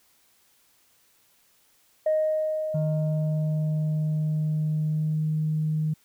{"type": "tone with exponential decay", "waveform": "sine", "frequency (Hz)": 622.3, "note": "D#5", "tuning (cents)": 0, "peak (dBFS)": -18, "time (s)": [2.06, 5.15], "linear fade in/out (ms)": 5, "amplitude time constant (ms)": 670}
{"type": "tone with pitch glide", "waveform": "sine", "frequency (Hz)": [154.1, 155.08], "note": ["D#3", "D#3"], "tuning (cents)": [-16, -5], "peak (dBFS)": -22, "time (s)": [2.74, 5.94], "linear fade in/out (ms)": 10, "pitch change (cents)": 11, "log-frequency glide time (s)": [4.89, 5.04]}
{"effects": ["tanh soft clip ceiling -16 dBFS", "white hiss -63 dBFS RMS until 6.04 s"]}